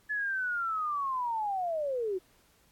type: linear sweep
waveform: sine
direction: down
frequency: 1724 to 355.6 Hz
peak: -29 dBFS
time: 0.09-2.19 s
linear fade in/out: 20 ms
effects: pink hiss -65 dBFS RMS until 2.71 s + AAC 64 kbps